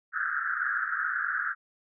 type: band-pass noise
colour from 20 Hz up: white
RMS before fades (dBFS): -30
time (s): 0.12-1.55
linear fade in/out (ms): 50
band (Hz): 1300 to 1700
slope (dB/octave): 96
effects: none